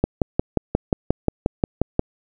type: click train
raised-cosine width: 2 ms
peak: -3 dBFS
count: 12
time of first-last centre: 0.04-1.994 s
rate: 5.63 Hz
effects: none